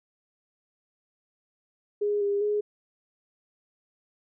sine tone with pitch steps, 413.2 / 404.1 / 417 Hz, G#4 / G#4 / G#4, -9 / -47 / +7 cents, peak -23 dBFS, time 2.01-2.61 s, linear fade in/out 10 ms, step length 200 ms, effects none

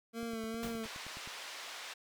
25% pulse tone with vibrato, 227.1 Hz, A#3, 45 cents flat, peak -34 dBFS, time 0.13-0.88 s, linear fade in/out 50 ms, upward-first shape sine, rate 2.4 Hz, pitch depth 36 cents each way
click train, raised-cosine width 3 ms, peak -38 dBFS, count 11, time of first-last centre 0.23-1.275 s, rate 9.57 Hz
pink noise with exponential decay, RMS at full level -41 dBFS, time 0.63-0.97 s, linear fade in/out 1 ms, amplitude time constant 72 ms
white band-pass noise, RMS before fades -46 dBFS, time 0.83-1.94 s, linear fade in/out 10 ms, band 610 to 4200 Hz, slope 12 dB/octave
effects none

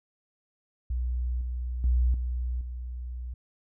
sine tone with level steps, 61.4 Hz, B1, 9 cents flat, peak -26 / -29 / -20 / -27 / -33 dBFS, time 0.9-3.34 s, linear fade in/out 5 ms, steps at 1.41 / 1.84 / 2.14 / 2.61 s, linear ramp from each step 2 ms, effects none

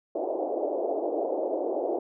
white band-pass noise, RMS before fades -29 dBFS, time 0.15-1.99 s, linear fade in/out 5 ms, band 310 to 710 Hz, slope 48 dB/octave, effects none

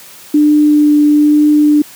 sine tone with vibrato, 297.5 Hz, D4, 22 cents sharp, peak -5 dBFS, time 0.34-1.82 s, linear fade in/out 5 ms, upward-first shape triangle, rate 1.1 Hz, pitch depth 11 cents each way, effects white hiss -36 dBFS RMS until 1.95 s + high-pass 100 Hz 12 dB/octave

